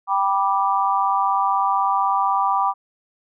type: chord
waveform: sine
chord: G major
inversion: none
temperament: just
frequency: 784 / 980 / 1176 Hz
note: G5 / B5 / D6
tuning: 0 / -14 / +2 cents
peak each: -21 dBFS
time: 0.07-2.74 s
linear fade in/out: 50 ms
effects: none